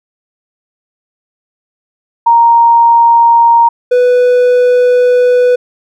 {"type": "tone pair in turn", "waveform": ["sine", "triangle"], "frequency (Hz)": [932.3, 494.8], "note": ["A#5", "B4"], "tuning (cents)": [0, 3], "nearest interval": "major seventh", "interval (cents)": 1097, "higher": "first", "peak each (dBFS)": -3, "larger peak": "neither", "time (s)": [[2.26, 3.69], [3.91, 5.56]], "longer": "second", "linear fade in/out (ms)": 10, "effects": []}